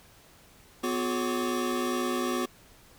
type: tone cluster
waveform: square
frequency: 249.9 / 359.8 / 422.2 / 551 / 1149 Hz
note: B3 / F#4 / G#4 / C#5 / D6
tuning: +21 / -48 / +29 / -11 / -38 cents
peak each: -32 / -32 / -39 / -40 / -36 dBFS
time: 0.83-2.46 s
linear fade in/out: 10 ms
effects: pink hiss -56 dBFS RMS until 2.98 s